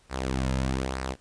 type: tone with flanger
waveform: sawtooth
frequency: 65.41 Hz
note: C2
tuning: in tune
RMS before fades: -29 dBFS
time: 0.09-1.16 s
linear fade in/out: 50 ms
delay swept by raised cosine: 0.29 to 2.69 ms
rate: 1.1 Hz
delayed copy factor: -0.6
effects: pink hiss -61 dBFS RMS until 1.2 s + resampled to 22050 Hz